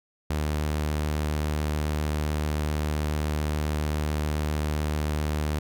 sawtooth tone, 75.6 Hz, D#2, 49 cents flat, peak -21 dBFS, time 0.3-5.59 s, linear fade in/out 5 ms, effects none

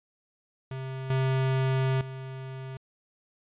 square tone with level steps, 132.1 Hz, C3, 17 cents sharp, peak -34 / -24 / -37 dBFS, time 0.71-2.77 s, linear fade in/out 2 ms, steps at 1.1 / 2.01 s, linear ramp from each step 2 ms, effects resampled to 8000 Hz

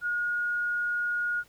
sine tone, 1438 Hz, F#6, 50 cents flat, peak -26 dBFS, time 0.01-1.44 s, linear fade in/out 50 ms, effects pink hiss -60 dBFS RMS until 1.48 s

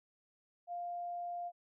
sine tone, 700 Hz, F5, 4 cents sharp, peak -38 dBFS, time 0.67-1.52 s, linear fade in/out 50 ms, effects none

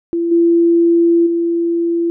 sine tone with level steps, 338.6 Hz, E4, 46 cents sharp, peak -14 / -8 / -13 dBFS, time 0.13-2.1 s, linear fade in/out 0 ms, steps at 0.31 / 1.26 s, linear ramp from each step 10 ms, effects none

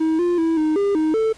triangle tone with pitch steps, 318.8 / 350.4 / 326.9 / 310.2 / 401.8 / 312.8 / 442.5 Hz, D#4 / F4 / E4 / D#4 / G4 / D#4 / A4, +42 / +6 / -14 / -5 / +43 / +9 / +10 cents, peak -14 dBFS, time 0-1.33 s, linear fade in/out 10 ms, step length 190 ms, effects pink hiss -47 dBFS RMS until 1.37 s + resampled to 22050 Hz

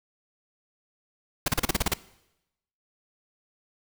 pink noise bursts, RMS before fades -23 dBFS, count 9, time 1.46-1.938 s, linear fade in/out 5 ms, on 22 ms, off 35 ms, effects noise-tail reverb RT60 0.9 s tail -20 dB re dry

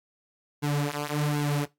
sawtooth tone with flanger, 146.7 Hz, D3, 2 cents flat, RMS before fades -27 dBFS, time 0.62-1.66 s, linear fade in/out 20 ms, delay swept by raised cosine 1.6 to 7.4 ms, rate 1.3 Hz, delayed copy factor -0.9, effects noise-tail reverb RT60 0.2 s tail -22 dB re dry + AAC 64 kbps

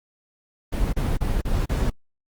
brown noise bursts, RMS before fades -22 dBFS, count 5, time 0.72-1.902 s, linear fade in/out 10 ms, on 210 ms, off 33 ms, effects Opus 24 kbps

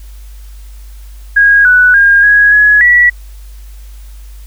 sine tone with pitch steps, 1640 / 1483 / 1617 / 1661 / 1684 / 1943 Hz, G#6 / F#6 / G#6 / G#6 / G#6 / B6, -22 / +4 / -47 / 0 / +24 / -29 cents, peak -3 dBFS, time 1.36-3.1 s, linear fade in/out 10 ms, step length 290 ms, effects added 50 Hz sine -28 dBFS peak until 4.46 s + white hiss -45 dBFS RMS until 4.46 s

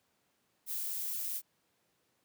violet noise, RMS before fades -37 dBFS, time 0.66-1.42 s, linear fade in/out 50 ms, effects pink hiss -75 dBFS RMS until 2.24 s + high-pass 150 Hz 12 dB/octave

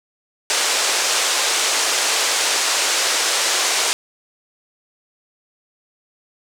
white band-pass noise, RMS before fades -19 dBFS, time 0.5-3.93 s, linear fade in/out 0 ms, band 380 to 8000 Hz, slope 24 dB/octave, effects none

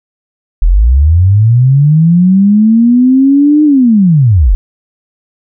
sine linear two-way sweep, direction up then down, 37.07 to 305.7 to 37.07 Hz, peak -3 dBFS, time 0.62-4.55 s, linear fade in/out 0 ms, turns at 3.64 s, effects none

